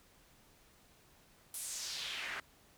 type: noise with band-pass filter sweep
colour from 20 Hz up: pink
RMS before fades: -42 dBFS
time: 1.54-2.4 s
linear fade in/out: 2 ms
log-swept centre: 11000 to 1600 Hz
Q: 2.2
effects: pink hiss -65 dBFS RMS until 2.77 s